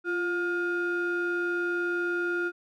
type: ring-modulated tone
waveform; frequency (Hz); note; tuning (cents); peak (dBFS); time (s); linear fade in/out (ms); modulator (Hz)
triangle; 535; C5; +38; -21; 0.04-2.52; 50; 883
effects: none